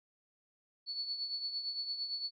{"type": "tone with tremolo", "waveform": "sine", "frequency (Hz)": 4435, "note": "C#8", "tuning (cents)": 0, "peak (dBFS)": -33, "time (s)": [0.86, 2.31], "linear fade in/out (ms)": 50, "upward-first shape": "triangle", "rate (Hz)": 8.8, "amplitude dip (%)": 65, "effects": ["AAC 48 kbps"]}